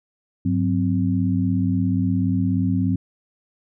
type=tone cluster; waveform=sine; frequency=100.8 / 184.3 / 261.2 Hz; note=G2 / F#3 / C4; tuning=+49 / -7 / -3 cents; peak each=-22 dBFS; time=0.45-2.96 s; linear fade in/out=5 ms; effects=none